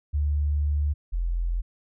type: tone pair in turn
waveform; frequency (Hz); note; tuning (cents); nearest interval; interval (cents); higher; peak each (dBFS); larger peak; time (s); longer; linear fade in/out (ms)
sine; 73.42 / 42.83; D2 / F1; 0 / -33; major sixth; 933; first; -21 / -23; first; 0.13-0.94 / 1.12-1.62; first; 20
effects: none